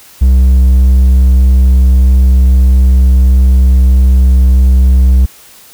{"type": "tone with hard clipping", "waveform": "sine", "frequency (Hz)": 64.4, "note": "C2", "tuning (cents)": -27, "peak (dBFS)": -4, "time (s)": [0.21, 5.26], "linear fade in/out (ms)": 10, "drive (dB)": 3, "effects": ["white hiss -38 dBFS RMS until 5.73 s"]}